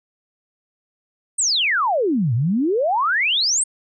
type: exponential two-way sweep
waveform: sine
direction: down then up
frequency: 8800 to 109 to 8800 Hz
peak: -16 dBFS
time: 1.38-3.64 s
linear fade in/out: 10 ms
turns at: 2.34 s
effects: none